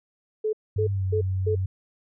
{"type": "tone bursts", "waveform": "sine", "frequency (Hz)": 431.8, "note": "A4", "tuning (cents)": -33, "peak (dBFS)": -22, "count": 4, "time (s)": [0.44, 1.554], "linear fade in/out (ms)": 10, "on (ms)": 91, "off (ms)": 250}
{"type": "tone with pitch glide", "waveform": "sine", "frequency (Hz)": [99.3, 94.32], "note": ["G2", "F#2"], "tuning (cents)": [23, 34], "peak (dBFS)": -23, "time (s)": [0.76, 1.66], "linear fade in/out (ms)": 5, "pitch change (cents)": -89, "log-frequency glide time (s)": [0.91, 1.05]}
{"effects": []}